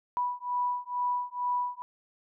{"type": "beating tone pair", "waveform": "sine", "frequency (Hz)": [982, 984.2], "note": ["B5", "B5"], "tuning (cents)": [-10, -6], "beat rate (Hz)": 2.2, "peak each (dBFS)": -31, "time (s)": [0.17, 1.82], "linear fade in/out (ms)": 0, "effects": []}